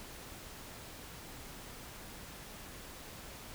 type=silence; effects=pink hiss -49 dBFS RMS until 3.54 s